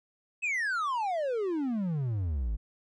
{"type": "exponential sweep", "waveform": "triangle", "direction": "down", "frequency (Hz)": [2636, 49], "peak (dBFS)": -26, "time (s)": [0.42, 2.57], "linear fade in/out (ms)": 20, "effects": ["resampled to 22050 Hz"]}